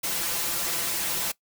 white noise with comb filter, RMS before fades -28 dBFS, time 0.03-1.32 s, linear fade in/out 10 ms, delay 5.9 ms, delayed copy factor +0.65, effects noise-tail reverb RT60 0.1 s tail -20 dB re dry

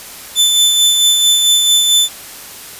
sawtooth tone with tremolo, 3520 Hz, A7, in tune, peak -4 dBFS, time 0.35-2.09 s, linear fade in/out 50 ms, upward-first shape sine, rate 4.5 Hz, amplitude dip 35%, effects white hiss -32 dBFS RMS until 2.79 s + resampled to 32000 Hz

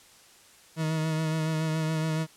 40% pulse tone with vibrato, 158.3 Hz, D#3, 30 cents sharp, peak -25 dBFS, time 0.76-2.27 s, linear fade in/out 50 ms, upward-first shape sine, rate 7.1 Hz, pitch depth 27 cents each way, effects white hiss -55 dBFS RMS until 2.36 s + low-pass 10000 Hz 12 dB/octave

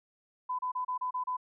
sine tone bursts, 1005 Hz, B5, 30 cents sharp, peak -30 dBFS, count 7, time 0.49-1.369 s, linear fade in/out 10 ms, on 99 ms, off 31 ms, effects none

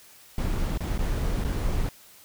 brown noise with dropouts, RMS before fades -26 dBFS, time 0.38-1.89 s, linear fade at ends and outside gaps 1 ms, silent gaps 0.776-0.806 / 0.978-0.99 / 1.44-1.447 s, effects white hiss -52 dBFS RMS until 2.24 s

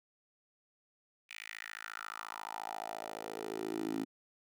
10% pulse tone with high-pass filter sweep, 54.3 Hz, A1, 22 cents flat, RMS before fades -42 dBFS, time 1.29-4.05 s, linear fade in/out 20 ms, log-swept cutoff 2400 to 270 Hz, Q 4.2, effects none

